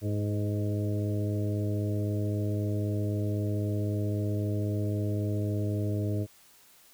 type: harmonic tone with a mistuned harmonic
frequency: 103.83 Hz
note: G#2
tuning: in tune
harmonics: 1 / 2 / 3 / 4 / 5 / 6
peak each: -28 / -37 / -35 / -39 / -43 / -41 dBFS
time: 0.01-6.27 s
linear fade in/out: 50 ms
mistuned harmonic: 5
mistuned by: -26 cents
effects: white hiss -58 dBFS RMS until 6.93 s